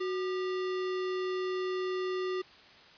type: tone with sample-and-hold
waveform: sine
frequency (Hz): 370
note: F#4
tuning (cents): 0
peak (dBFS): -30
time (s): 0-2.42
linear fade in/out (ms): 10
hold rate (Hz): 1575
effects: white hiss -55 dBFS RMS until 2.97 s + resampled to 11025 Hz